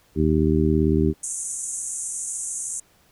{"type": "harmonic tone", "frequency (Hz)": 77.9, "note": "D#2", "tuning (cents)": 3, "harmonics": [1, 2, 3, 4, 5], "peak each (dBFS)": [-23, -23, -23, -23, -23], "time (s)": [0.15, 1.14], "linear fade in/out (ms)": 50}
{"type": "band-pass noise", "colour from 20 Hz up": "white", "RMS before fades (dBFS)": -30, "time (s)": [1.23, 2.8], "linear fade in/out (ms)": 5, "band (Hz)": [6300, 10000], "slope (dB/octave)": 96}
{"effects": ["pink hiss -59 dBFS RMS until 3.11 s"]}